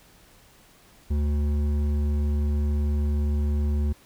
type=tone with hard clipping; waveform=sine; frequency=73.42 Hz; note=D2; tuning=in tune; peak=-23 dBFS; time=1.1-3.93 s; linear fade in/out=10 ms; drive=9 dB; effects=pink hiss -55 dBFS RMS until 4.05 s